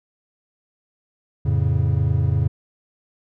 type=chord; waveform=triangle; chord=F augmented; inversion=none; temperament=equal; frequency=87.31 / 110 / 138.59 Hz; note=F2 / A2 / C#3; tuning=0 / 0 / 0 cents; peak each=-19 dBFS; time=1.45-2.48 s; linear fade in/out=10 ms; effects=none